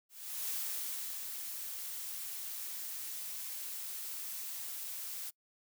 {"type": "noise with ADSR envelope", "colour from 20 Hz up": "blue", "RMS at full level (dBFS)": -37, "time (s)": [0.09, 5.31], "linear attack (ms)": 400, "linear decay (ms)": 720, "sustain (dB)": -5, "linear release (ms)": 21, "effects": ["noise-tail reverb RT60 0.1 s tail -25 dB re dry"]}